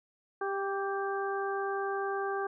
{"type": "harmonic tone with a mistuned harmonic", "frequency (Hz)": 394.3, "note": "G4", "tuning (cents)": 10, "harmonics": [1, 2, 3, 4], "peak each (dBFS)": [-33, -36, -38, -39], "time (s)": [0.41, 2.47], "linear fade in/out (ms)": 5, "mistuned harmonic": 3, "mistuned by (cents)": -22, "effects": []}